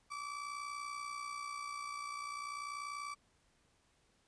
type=tone with amplitude modulation; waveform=35% pulse; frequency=1156 Hz; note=D6; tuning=28 cents flat; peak=-37 dBFS; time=0.1-3.15 s; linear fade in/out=20 ms; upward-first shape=sine; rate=60.4 Hz; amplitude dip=55%; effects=pink hiss -73 dBFS RMS until 4.27 s + resampled to 22050 Hz